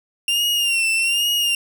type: tone with vibrato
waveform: 40% pulse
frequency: 2773 Hz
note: F7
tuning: 13 cents flat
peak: -16 dBFS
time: 0.28-1.55 s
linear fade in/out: 2 ms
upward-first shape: sine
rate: 1.2 Hz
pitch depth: 66 cents each way
effects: none